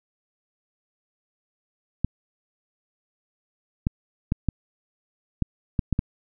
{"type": "clicks", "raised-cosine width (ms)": 5, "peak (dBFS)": -9, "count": 8, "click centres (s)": [2.046, 3.869, 4.321, 4.487, 5.423, 5.792, 5.927, 5.991], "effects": []}